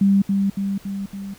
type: tone with echo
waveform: sine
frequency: 197.2 Hz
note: G3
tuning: 11 cents sharp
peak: -12 dBFS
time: 0.01-0.22 s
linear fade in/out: 5 ms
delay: 280 ms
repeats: 4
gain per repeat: -4 dB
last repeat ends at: 1.34 s
effects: pink hiss -48 dBFS RMS until 1.38 s